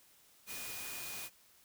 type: tone in noise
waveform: sine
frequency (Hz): 2462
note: D#7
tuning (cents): -19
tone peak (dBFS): -49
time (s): 0.46-1.3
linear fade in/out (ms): 50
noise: white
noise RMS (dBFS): -44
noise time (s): 0.46-1.3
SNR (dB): -8
effects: white hiss -65 dBFS RMS until 1.64 s